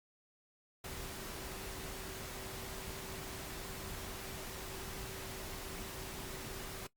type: tone in noise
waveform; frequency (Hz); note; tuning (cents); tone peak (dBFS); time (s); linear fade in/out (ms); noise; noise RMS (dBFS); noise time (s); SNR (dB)
sine; 382.5; G4; -42; -52; 0.84-6.87; 5; pink; -45; 0.84-6.87; -10
effects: noise-tail reverb RT60 0.1 s tail -19 dB re dry + Opus 48 kbps